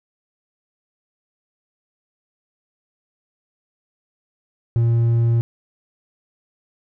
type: tone with hard clipping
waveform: sine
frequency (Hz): 116.54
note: A#2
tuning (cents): 0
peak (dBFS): -15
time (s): 4.76-5.41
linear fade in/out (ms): 0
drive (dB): 3
effects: none